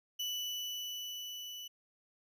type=tone with level ramp; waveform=35% pulse; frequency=2971 Hz; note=F#7; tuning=6 cents sharp; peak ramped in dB=-33 to -42 dBFS; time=0.19-1.68 s; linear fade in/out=10 ms; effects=none